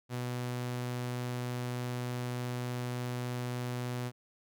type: tone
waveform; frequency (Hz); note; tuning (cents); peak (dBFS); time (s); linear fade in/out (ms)
sawtooth; 123.4; B2; -1; -30; 0.09-4.12; 50
effects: none